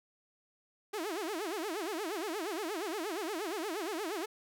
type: tone with vibrato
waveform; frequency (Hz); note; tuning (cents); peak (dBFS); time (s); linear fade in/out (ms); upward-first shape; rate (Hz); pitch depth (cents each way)
sawtooth; 370; F#4; 0; -31; 0.93-4.26; 10; sine; 8.5; 290
effects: none